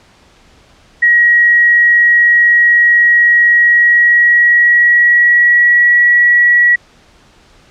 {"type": "tone with pitch glide", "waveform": "sine", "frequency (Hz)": [1902, 1927.4], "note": ["A#6", "B6"], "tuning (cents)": [34, -43], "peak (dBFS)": -5, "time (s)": [1.02, 6.76], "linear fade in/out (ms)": 10, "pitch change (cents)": 23, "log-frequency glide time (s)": [3.54, 6.01], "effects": ["pink hiss -46 dBFS RMS until 7.7 s", "low-pass 6000 Hz 12 dB/octave"]}